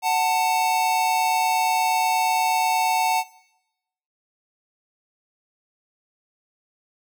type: tone pair together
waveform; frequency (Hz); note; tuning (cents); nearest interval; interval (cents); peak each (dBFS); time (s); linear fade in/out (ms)
square; 741.6 / 890; F#5 / A5; +4 / +20; minor third; 316; -23 / -22; 0.02-3.24; 50
effects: noise-tail reverb RT60 0.9 s tail -20 dB re dry